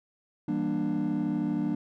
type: chord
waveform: triangle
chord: E half-diminished seventh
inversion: none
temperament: just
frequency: 164.81 / 197.78 / 237.3 / 296.7 Hz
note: E3 / G3 / Bb3 / D4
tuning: 0 / +16 / +31 / +18 cents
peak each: -32 / -30 / -29 / -27 dBFS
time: 0.48-1.75 s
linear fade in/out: 5 ms
effects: tanh soft clip ceiling -18 dBFS